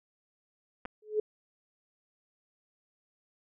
clicks, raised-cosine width 0.5 ms, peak -25 dBFS, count 2, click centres 0.853 / 0.857 s
sine tone with exponential growth, 426.6 Hz, G#4, 46 cents sharp, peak -22 dBFS, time 1.02-1.2 s, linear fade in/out 5 ms, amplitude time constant 39 ms
effects none

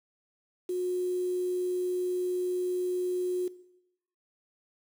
sine tone with quantisation, 362.2 Hz, F#4, 37 cents flat, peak -28 dBFS, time 0.69-3.48 s, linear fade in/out 5 ms, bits 8, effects noise-tail reverb RT60 0.8 s tail -17 dB re dry

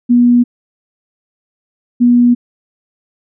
sine tone pair in turn, 242.2 / 242.2 Hz, B3 / B3, -34 / -34 cents, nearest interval unison, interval 0 cents, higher neither, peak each -5 dBFS, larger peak neither, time 0.09-0.44 / 2-2.35 s, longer neither, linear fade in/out 20 ms, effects none

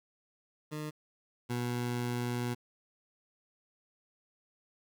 20% pulse tone pair in turn, 152.2 / 121.54 Hz, D#3 / B2, -38 / -27 cents, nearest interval major third, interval 389 cents, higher first, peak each -32 / -27 dBFS, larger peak second, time 0.71-0.91 / 1.49-2.55 s, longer second, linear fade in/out 20 ms, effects 10-bit

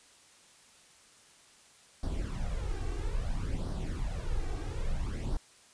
brown noise with flanger, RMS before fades -33 dBFS, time 2.03-5.37 s, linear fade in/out 2 ms, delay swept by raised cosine 0.2 to 2.6 ms, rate 0.6 Hz, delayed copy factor +0.75, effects white hiss -59 dBFS RMS until 5.73 s + resampled to 22050 Hz

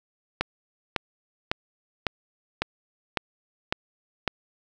click train, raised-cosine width 0.3 ms, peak -7 dBFS, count 8, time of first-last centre 0.41-4.277 s, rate 1.81 Hz, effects none

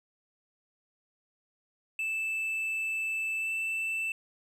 triangle tone with pitch glide, 2637 to 2655 Hz, E7 to E7, 0 to +12 cents, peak -28 dBFS, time 1.99-4.12 s, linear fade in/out 2 ms, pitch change +12 cents, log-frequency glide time 3.38-3.51 s, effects none

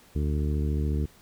harmonic tone, 74.1 Hz, D2, 16 cents sharp, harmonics 1 / 2 / 3 / 4 / 5 / 6, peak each -25 / -31 / -35 / -37 / -39 / -41 dBFS, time 0.15-1.06 s, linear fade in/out 10 ms, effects pink hiss -56 dBFS RMS until 1.21 s

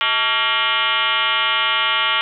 sine tone with frequency modulation, 2135 Hz, C7, 34 cents sharp, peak -15 dBFS, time 0.01-2.21 s, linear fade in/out 0 ms, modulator 250 Hz, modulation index 4.7, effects none

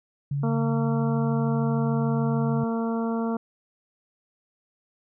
sine tone, 141.5 Hz, C#3, 36 cents sharp, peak -24 dBFS, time 0.31-2.64 s, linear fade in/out 5 ms
harmonic tone, 228.2 Hz, A#3, 37 cents flat, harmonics 1 / 2 / 3 / 4 / 5 / 6, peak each -25 / -31 / -35 / -37 / -39 / -41 dBFS, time 0.43-3.37 s, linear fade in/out 5 ms
effects none

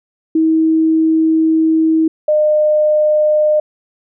sine tone pair in turn, 320 / 607.4 Hz, D#4 / D#5, +49 / -42 cents, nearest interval major seventh, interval 1109 cents, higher second, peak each -9 dBFS, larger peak neither, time 0.35-2.08 / 2.28-3.6 s, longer first, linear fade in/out 5 ms, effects none

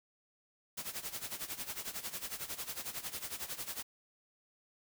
white noise with tremolo, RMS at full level -39 dBFS, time 0.77-3.83 s, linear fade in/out 10 ms, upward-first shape sine, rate 11 Hz, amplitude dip 80%, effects none

